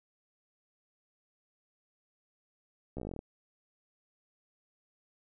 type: slowing click train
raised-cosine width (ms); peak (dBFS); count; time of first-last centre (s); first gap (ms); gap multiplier
2; -26; 12; 2.97-3.191; 14; 1.07
effects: none